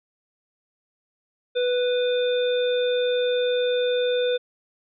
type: harmonic tone with a mistuned harmonic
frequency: 493.9 Hz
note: B4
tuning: in tune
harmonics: 1 / 3 / 5 / 7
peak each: -20 / -34 / -38 / -31 dBFS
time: 1.55-4.38 s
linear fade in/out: 20 ms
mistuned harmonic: 7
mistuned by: +56 cents
effects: none